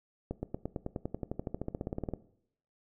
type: accelerating click train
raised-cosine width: 2 ms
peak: -21 dBFS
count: 24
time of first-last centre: 0.31-2.137 s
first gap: 120 ms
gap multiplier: 0.96
effects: noise-tail reverb RT60 0.7 s tail -18 dB re dry